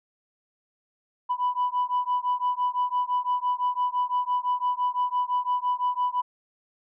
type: beating tone pair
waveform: sine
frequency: 987.8 / 993.7 Hz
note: B5 / B5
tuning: 0 / +10 cents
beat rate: 5.9 Hz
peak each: -25 / -25 dBFS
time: 1.29-6.22 s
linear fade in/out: 20 ms
effects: tanh soft clip ceiling -18 dBFS